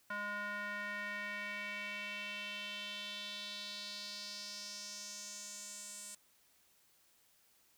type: tone with band-pass filter sweep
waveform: square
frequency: 205.7 Hz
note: G#3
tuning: 16 cents flat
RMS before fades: -44 dBFS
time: 0.1-6.15 s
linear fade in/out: 5 ms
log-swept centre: 1400 to 8300 Hz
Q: 3.3
effects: white hiss -70 dBFS RMS until 7.77 s